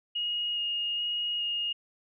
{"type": "tone with vibrato", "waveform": "sine", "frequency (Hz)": 2864, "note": "F7", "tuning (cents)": 43, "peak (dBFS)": -28, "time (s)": [0.15, 1.73], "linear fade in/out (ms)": 10, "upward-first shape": "square", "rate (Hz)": 1.2, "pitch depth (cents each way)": 8, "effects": []}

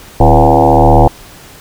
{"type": "tone with frequency modulation", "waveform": "sine", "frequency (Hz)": 415.3, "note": "G#4", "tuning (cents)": 0, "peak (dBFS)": -3, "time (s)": [0.2, 1.08], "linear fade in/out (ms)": 5, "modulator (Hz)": 75.4, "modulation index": 5.9, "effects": ["pink hiss -36 dBFS RMS until 1.6 s"]}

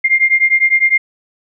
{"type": "beating tone pair", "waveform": "sine", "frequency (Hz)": [2107, 2116.9], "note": ["C7", "C7"], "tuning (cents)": [12, 20], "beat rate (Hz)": 9.9, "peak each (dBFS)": -12, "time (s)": [0.04, 0.98], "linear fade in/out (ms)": 10, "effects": []}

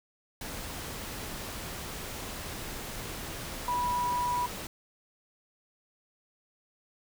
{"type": "tone in noise", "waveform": "sine", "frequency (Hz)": 979, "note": "B5", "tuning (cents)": -15, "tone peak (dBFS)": -27, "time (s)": [3.68, 4.46], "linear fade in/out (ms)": 2, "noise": "pink", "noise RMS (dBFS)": -39, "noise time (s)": [0.41, 4.67], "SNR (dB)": 9, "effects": []}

